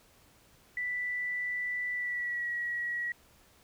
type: tone with pitch glide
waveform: sine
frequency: 1975.5 to 1917 Hz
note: B6 to A#6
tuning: 0 to +48 cents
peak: -31 dBFS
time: 0.77-3.12 s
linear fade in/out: 2 ms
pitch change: -52 cents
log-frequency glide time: 1.93-2.49 s
effects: pink hiss -62 dBFS RMS until 3.63 s